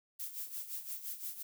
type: noise with tremolo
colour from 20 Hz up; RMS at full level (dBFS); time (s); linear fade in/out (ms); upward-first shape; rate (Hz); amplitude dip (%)
violet; -40; 0.19-1.43; 10; sine; 5.8; 70
effects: none